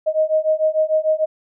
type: beating tone pair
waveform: sine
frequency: 622.3 / 629 Hz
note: D#5 / D#5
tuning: 0 / +19 cents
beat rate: 6.7 Hz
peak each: -18 dBFS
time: 0.06-1.26 s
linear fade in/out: 20 ms
effects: none